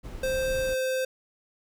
brown noise, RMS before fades -37 dBFS, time 0.03-0.75 s, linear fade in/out 20 ms
square tone with pitch glide, 523.3 to 519.7 Hz, C5 to C5, 0 to -12 cents, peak -26 dBFS, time 0.23-1.05 s, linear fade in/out 5 ms, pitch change -12 cents, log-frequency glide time 0.65-0.75 s
effects none

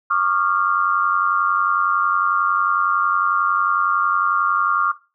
sine tone cluster, 1111 / 1202 / 1390 Hz, C#6 / D6 / F6, +4 / +40 / -9 cents, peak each -20 dBFS, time 0.1-4.92 s, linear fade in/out 10 ms, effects noise-tail reverb RT60 0.3 s tail -17 dB re dry

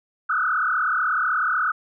sine tone with frequency modulation, 1376 Hz, F6, 26 cents flat, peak -19 dBFS, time 0.29-1.72 s, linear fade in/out 10 ms, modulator 36.3 Hz, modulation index 4, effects none

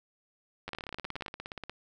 two click trains, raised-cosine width 0.3 ms, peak -21 / -23 dBFS, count 12 / 18, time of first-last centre 0.68-1.262 / 0.69-1.696 s, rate 18.9 / 16.9 Hz, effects none

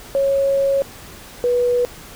sine tone pair in turn, 550 / 488.3 Hz, C#5 / B4, -14 / -20 cents, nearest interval major second, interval 206 cents, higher first, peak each -14 dBFS, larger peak neither, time 0.15-0.82 / 1.44-1.85 s, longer first, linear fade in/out 0 ms, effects pink hiss -39 dBFS RMS until 2.15 s

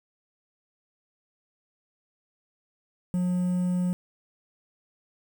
triangle tone, 179.9 Hz, F#3, 48 cents flat, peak -21 dBFS, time 3.14-3.93 s, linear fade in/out 0 ms, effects 8-bit

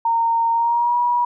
sine tone with pitch glide, 921 to 965.7 Hz, A#5 to B5, -21 to -39 cents, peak -15 dBFS, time 0.05-1.25 s, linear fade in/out 5 ms, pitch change +82 cents, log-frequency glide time 0.52-0.97 s, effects none

